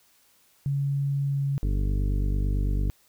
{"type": "tone with pitch glide", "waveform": "sine", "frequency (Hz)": [140, 139.19], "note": ["C#3", "C#3"], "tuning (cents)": [18, 7], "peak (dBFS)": -23, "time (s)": [0.66, 1.58], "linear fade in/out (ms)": 0, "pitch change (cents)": -11, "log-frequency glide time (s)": [1.24, 1.44]}
{"type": "harmonic tone", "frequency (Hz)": 49, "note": "G1", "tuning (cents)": 0, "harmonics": [1, 2, 3, 4, 5, 6, 8, 9], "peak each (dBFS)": [-23, -30, -35, -39, -40, -40, -46, -47], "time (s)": [1.63, 2.9], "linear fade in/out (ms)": 0}
{"effects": ["white hiss -62 dBFS RMS until 3.08 s"]}